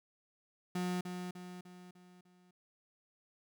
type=tone with echo; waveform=35% pulse; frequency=180 Hz; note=F#3; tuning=47 cents flat; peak=-32 dBFS; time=0.75-1.01 s; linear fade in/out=5 ms; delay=300 ms; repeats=5; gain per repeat=-6 dB; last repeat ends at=2.51 s; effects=none